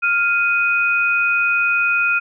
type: tone pair together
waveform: sine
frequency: 1400 / 2495 Hz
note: F6 / D#7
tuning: +4 / +4 cents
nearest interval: minor seventh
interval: 1000 cents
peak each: -17 dBFS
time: 0.02-2.2 s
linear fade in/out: 20 ms
effects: none